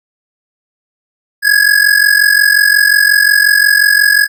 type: ring-modulated tone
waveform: square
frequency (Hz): 1670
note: G#6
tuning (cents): +9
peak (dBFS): -4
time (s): 1.42-4.28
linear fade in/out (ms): 50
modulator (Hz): 22.8
effects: none